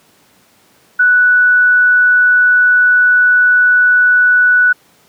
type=tone; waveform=sine; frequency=1480 Hz; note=F#6; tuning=in tune; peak=-6 dBFS; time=0.99-4.73 s; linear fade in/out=10 ms; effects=pink hiss -50 dBFS RMS until 5.08 s + high-pass 150 Hz 12 dB/octave